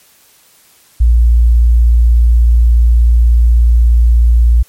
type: tone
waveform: sine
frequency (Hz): 58.27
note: A#1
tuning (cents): 0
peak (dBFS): -4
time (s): 1-4.63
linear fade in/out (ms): 10
effects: white hiss -47 dBFS RMS until 4.68 s + MP3 64 kbps